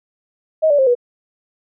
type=tone with pitch steps; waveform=sine; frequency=631 / 578.6 / 530.6 / 486.6 Hz; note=D#5 / D5 / C5 / B4; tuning=+24 / -26 / +24 / -26 cents; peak=-10 dBFS; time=0.62-0.952 s; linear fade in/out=20 ms; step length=83 ms; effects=none